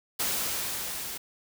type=noise with level ramp; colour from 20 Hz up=white; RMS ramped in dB=-28 to -37 dBFS; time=0.19-1.18 s; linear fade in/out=10 ms; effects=none